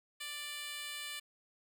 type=tone with high-pass filter; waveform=10% pulse; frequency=589 Hz; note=D5; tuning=5 cents sharp; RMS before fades=-43 dBFS; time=0.2-1.2 s; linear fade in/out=10 ms; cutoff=2200 Hz; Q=0.75; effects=none